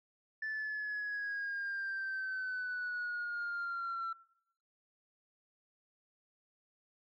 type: exponential sweep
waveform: sine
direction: down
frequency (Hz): 1757 to 1345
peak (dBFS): -34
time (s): 0.42-4.13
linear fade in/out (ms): 5
effects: noise-tail reverb RT60 0.8 s tail -23 dB re dry + tanh soft clip ceiling -33 dBFS